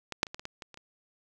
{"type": "clicks", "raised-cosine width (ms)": 0.2, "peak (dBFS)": [-18, -6, -26, -21, -25, -20, -24, -30, -30], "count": 9, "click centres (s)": [0.123, 0.231, 0.268, 0.345, 0.395, 0.454, 0.622, 0.743, 0.774], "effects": []}